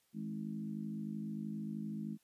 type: harmonic tone with a mistuned harmonic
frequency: 53.1 Hz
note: G#1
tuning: 39 cents sharp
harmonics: 3 / 4 / 5 / 6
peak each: -45 / -40 / -50 / -50 dBFS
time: 0.13-2.18 s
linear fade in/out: 50 ms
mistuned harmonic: 3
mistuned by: +33 cents
effects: white hiss -75 dBFS RMS until 2.23 s + resampled to 32000 Hz